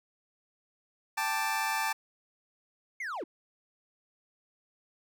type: chord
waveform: 25% pulse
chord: G suspended second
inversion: none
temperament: just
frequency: 784 / 882 / 1176 Hz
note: G5 / A5 / D6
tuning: 0 / +4 / +2 cents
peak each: -33 / -27 / -32 dBFS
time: 1.17-1.93 s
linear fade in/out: 10 ms
type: linear sweep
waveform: triangle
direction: down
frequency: 2219 to 261.6 Hz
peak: -32 dBFS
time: 3-3.24 s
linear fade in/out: 5 ms
effects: none